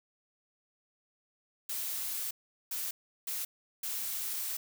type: noise bursts at uneven times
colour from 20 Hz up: blue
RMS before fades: -36 dBFS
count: 4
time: 1.69-2.31 / 2.71-2.91 / 3.27-3.45 / 3.83-4.57 s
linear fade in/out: 5 ms
effects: none